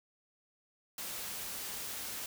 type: noise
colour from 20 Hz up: white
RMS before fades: -41 dBFS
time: 0.98-2.26 s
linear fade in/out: 2 ms
effects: none